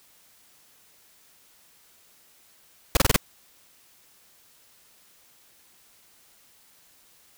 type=noise bursts; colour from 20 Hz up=pink; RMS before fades=-17 dBFS; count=5; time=2.95-3.162 s; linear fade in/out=2 ms; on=20 ms; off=28 ms; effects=white hiss -58 dBFS RMS until 7.37 s